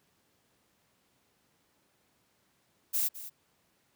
violet noise with echo, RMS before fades -29 dBFS, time 2.93-3.09 s, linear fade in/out 20 ms, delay 210 ms, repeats 1, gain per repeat -14 dB, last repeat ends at 3.3 s, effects pink hiss -71 dBFS RMS until 3.95 s + high-pass 100 Hz 12 dB/octave

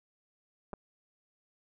clicks, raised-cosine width 1 ms, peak -27 dBFS, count 2, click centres 0.732 / 0.737 s, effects none

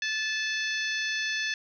harmonic tone, 871 Hz, A5, 18 cents flat, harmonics 2 / 3 / 4 / 5 / 6 / 7, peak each -30 / -34 / -36 / -38 / -40 / -41 dBFS, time 0.02-1.54 s, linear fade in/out 2 ms, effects none

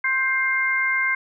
sine tone cluster, 1056 / 1572 / 2108 Hz, C6 / G6 / C7, +16 / +4 / +12 cents, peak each -29 / -23 / -21 dBFS, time 0.04-1.15 s, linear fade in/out 5 ms, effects none

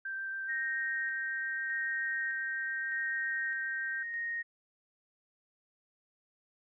sine tone with vibrato, 1568 Hz, G6, in tune, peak -35 dBFS, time 0.05-4.03 s, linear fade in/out 5 ms, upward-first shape triangle, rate 7.2 Hz, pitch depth 10 cents each way
sine tone with tremolo, 1864.7 Hz, A#6, in tune, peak -33 dBFS, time 0.48-4.43 s, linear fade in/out 20 ms, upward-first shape square, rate 0.82 Hz, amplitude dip 30%
effects none

